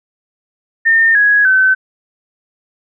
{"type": "tone with pitch steps", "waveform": "sine", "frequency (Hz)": [1816, 1665.3, 1527.1], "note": ["A#6", "G#6", "G6"], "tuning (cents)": [-46, 4, -46], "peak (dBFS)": -7, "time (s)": [0.85, 1.75], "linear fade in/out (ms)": 20, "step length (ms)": 300, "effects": []}